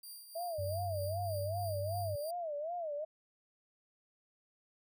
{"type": "tone with tremolo", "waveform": "5% pulse", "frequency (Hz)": 4741, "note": "D8", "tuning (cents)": 16, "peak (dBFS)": -39, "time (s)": [0.03, 2.31], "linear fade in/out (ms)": 5, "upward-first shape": "triangle", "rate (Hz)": 3.2, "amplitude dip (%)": 60}
{"type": "tone with vibrato", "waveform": "sine", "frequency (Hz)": 640, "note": "D#5", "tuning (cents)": 49, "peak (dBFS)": -36, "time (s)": [0.35, 3.05], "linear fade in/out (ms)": 10, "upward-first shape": "sine", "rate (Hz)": 2.6, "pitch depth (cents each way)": 180}
{"type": "tone with pitch glide", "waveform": "sine", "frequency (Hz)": [96, 98.81], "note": ["G2", "G2"], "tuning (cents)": [-36, 14], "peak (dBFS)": -37, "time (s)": [0.58, 2.16], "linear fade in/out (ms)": 10, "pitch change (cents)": 50, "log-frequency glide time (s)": [1.07, 1.31]}
{"effects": []}